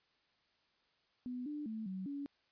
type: tone with pitch steps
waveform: sine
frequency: 248.8 / 296.7 / 219.9 / 188.5 / 282.7 Hz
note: B3 / D4 / A3 / F#3 / C#4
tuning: +13 / +18 / -1 / +32 / +34 cents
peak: -39 dBFS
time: 1.26-2.26 s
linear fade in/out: 0 ms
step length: 200 ms
effects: white hiss -75 dBFS RMS until 2.51 s + resampled to 11025 Hz